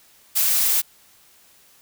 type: noise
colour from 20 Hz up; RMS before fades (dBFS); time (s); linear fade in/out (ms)
blue; -19; 0.35-0.82; 20
effects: white hiss -54 dBFS RMS until 1.81 s